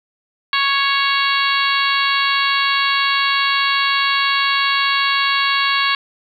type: harmonic tone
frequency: 554.4 Hz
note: C#5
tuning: in tune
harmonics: 2 / 3 / 4 / 5 / 6 / 7 / 8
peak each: -19 / -21 / -22 / -23 / -24 / -24 / -25 dBFS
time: 0.53-5.95 s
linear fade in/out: 2 ms
effects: 8-bit